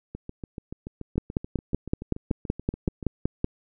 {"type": "two click trains", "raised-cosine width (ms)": 3, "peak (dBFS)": [-22, -10], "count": [21, 13], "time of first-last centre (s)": [[0.15, 3.028], [1.18, 3.444]], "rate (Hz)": [6.95, 5.3], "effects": []}